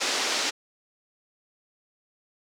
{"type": "band-pass noise", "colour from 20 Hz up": "white", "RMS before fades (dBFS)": -27, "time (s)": [0, 0.51], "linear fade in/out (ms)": 20, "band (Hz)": [260, 6300], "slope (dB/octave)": 24, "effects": []}